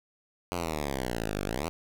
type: exponential two-way sweep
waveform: 5% pulse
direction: down then up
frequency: 90.4 to 47.37 to 90.4 Hz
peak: -19 dBFS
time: 0.52-1.69 s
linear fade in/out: 0 ms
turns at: 1.45 s
effects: none